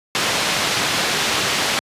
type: low-pass noise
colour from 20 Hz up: white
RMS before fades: -20 dBFS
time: 0.15-1.79 s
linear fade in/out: 0 ms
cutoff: 4300 Hz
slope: 12 dB/octave
effects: high-pass 100 Hz 12 dB/octave + resampled to 32000 Hz